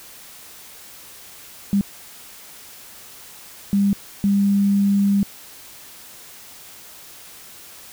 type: tone bursts at uneven times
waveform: sine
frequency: 200 Hz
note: G3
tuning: 35 cents sharp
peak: -14 dBFS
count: 3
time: 1.73-1.81 / 3.73-3.93 / 4.24-5.23 s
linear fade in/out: 0 ms
effects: white hiss -42 dBFS RMS until 7.92 s